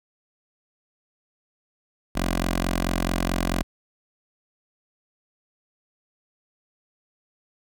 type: tone with notch filter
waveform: 10% pulse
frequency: 44.6 Hz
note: F1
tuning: 37 cents sharp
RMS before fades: -25 dBFS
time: 2.15-3.63 s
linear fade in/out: 10 ms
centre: 110 Hz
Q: 0.74
effects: none